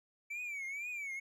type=tone with vibrato; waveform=triangle; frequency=2299 Hz; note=D7; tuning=37 cents flat; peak=-37 dBFS; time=0.3-1.2 s; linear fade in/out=10 ms; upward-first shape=triangle; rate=2.1 Hz; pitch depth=150 cents each way; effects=none